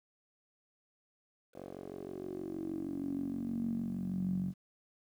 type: tone with band-pass filter sweep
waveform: 10% pulse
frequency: 46.41 Hz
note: F#1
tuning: 6 cents sharp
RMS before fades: -38 dBFS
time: 1.53-4.54 s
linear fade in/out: 50 ms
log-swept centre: 490 to 170 Hz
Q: 8.6
effects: 11-bit